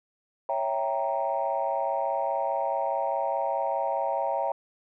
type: chord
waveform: sine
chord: C# diminished seventh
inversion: none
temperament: equal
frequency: 554.4 / 659.3 / 784 / 932.3 Hz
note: C#5 / E5 / G5 / Bb5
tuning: 0 / 0 / 0 / 0 cents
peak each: -30 dBFS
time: 0.49-4.52 s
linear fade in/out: 2 ms
effects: tanh soft clip ceiling -16 dBFS